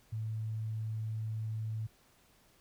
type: tone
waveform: sine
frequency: 110 Hz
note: A2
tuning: in tune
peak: -34 dBFS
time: 0.12-1.87 s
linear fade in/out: 10 ms
effects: pink hiss -66 dBFS RMS until 2.6 s